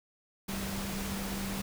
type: tone in noise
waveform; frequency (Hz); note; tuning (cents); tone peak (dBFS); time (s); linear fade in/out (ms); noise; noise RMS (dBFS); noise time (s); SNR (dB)
sine; 196; G3; 0; -36; 0.48-1.62; 10; pink; -38; 0.48-1.62; -1
effects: none